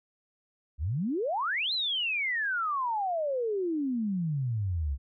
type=exponential two-way sweep; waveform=sine; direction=up then down; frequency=64.6 to 4186 to 64.6 Hz; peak=-27 dBFS; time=0.78-4.98 s; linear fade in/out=50 ms; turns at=1.73 s; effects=none